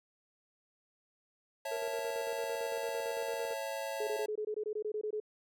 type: chord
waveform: square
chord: A major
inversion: first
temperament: just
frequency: 550 / 660 / 880 Hz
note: C#5 / E5 / A5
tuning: -14 / +2 / 0 cents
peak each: -40 / -42 / -43 dBFS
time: 1.65-4.26 s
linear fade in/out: 5 ms
type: tone with tremolo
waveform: triangle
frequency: 466.2 Hz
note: A#4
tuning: in tune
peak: -34 dBFS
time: 1.71-3.54 s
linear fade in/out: 10 ms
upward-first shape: square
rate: 8.9 Hz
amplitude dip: 50%
type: tone bursts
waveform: sine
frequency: 426 Hz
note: G#4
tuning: 44 cents sharp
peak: -33 dBFS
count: 13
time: 4-5.201 s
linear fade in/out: 5 ms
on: 73 ms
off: 21 ms
effects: none